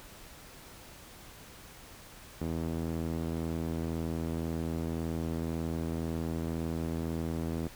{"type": "tone with band-pass filter", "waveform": "sawtooth", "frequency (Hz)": 81.9, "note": "E2", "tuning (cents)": -11, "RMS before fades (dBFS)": -34, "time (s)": [2.41, 7.68], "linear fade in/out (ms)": 5, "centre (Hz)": 270, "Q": 0.94, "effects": ["pink hiss -51 dBFS RMS until 7.75 s"]}